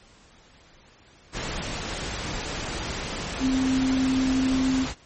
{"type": "tone in noise", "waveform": "sine", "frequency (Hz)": 261.6, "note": "C4", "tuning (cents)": 0, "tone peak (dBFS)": -20, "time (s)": [3.39, 4.87], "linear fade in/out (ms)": 50, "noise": "pink", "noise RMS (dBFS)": -31, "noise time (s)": [1.32, 4.95], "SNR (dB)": 8, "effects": ["pink hiss -54 dBFS RMS until 5.05 s", "MP3 32 kbps"]}